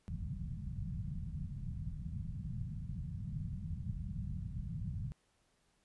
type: low-pass noise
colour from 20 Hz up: white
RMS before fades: -41 dBFS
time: 0.08-5.12 s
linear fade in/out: 0 ms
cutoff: 180 Hz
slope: 48 dB/octave
effects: pink hiss -75 dBFS RMS until 5.84 s + resampled to 24000 Hz